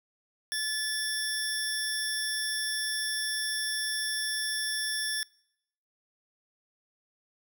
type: tone pair together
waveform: 25% pulse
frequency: 1734 / 5494 Hz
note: A6 / F8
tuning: -26 / -29 cents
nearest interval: octave + minor sixth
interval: 1997 cents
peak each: -28 dBFS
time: 0.52-5.23 s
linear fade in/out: 0 ms
effects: noise-tail reverb RT60 0.8 s tail -26 dB re dry